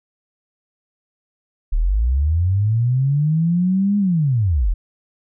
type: linear two-way sweep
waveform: sine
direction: up then down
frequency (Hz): 33.87 to 206.8 to 33.87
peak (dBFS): -14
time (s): 1.72-4.74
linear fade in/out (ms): 10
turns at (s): 3.98
effects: none